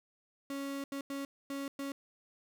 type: tone bursts at uneven times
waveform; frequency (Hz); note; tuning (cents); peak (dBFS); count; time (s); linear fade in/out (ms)
35% pulse; 277.2; C#4; 0; -35; 5; 0.5-0.84 / 0.92-1.01 / 1.1-1.25 / 1.5-1.68 / 1.79-1.92; 2
effects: none